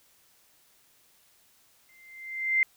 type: tone with exponential growth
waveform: sine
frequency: 2085 Hz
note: C7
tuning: 7 cents flat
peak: -18 dBFS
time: 1.89-2.63 s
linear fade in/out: 1 ms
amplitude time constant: 160 ms
effects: white hiss -63 dBFS RMS until 2.76 s